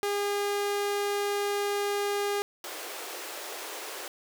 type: tone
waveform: sawtooth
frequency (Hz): 406.6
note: G#4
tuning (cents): -37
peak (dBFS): -23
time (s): 0.03-2.42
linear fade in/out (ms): 0
type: high-pass noise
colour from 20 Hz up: pink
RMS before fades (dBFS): -39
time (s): 2.64-4.08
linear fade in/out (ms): 2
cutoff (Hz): 340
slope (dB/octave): 48
effects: none